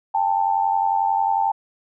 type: tone pair together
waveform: sine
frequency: 798 / 889.1 Hz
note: G5 / A5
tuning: +31 / +18 cents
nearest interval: major second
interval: 187 cents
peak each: -20 dBFS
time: 0.14-1.52 s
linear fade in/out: 10 ms
effects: none